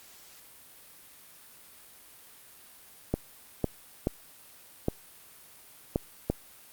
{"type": "clicks", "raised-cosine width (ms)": 2, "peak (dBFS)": -12, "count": 6, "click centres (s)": [3.14, 3.643, 4.071, 4.884, 5.959, 6.3], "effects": ["white hiss -53 dBFS RMS until 6.72 s", "Opus 48 kbps"]}